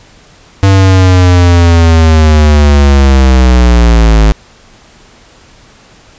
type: linear sweep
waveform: square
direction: down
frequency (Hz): 98 to 52.4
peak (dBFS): -3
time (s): 0.63-4.32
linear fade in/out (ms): 0
effects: pink hiss -40 dBFS RMS until 6.18 s + resampled to 16000 Hz